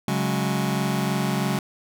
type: chord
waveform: sawtooth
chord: C# suspended fourth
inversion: none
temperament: just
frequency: 138.59 / 184.79 / 207.9 Hz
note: C#3 / F#3 / G#3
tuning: 0 / -2 / +2 cents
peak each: -22 dBFS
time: 0.08-1.59 s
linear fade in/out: 2 ms
effects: none